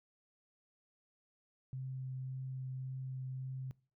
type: tone with vibrato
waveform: sine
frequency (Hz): 130.7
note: C3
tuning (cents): -1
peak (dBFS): -39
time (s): 1.73-3.71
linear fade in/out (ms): 0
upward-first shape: triangle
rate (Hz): 1.8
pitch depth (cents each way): 10
effects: noise-tail reverb RT60 0.4 s tail -23 dB re dry